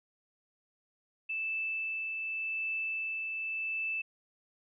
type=tone with tremolo; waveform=sine; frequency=2637 Hz; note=E7; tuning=in tune; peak=-31 dBFS; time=1.29-4.02 s; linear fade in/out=10 ms; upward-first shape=triangle; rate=0.87 Hz; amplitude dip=30%; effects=none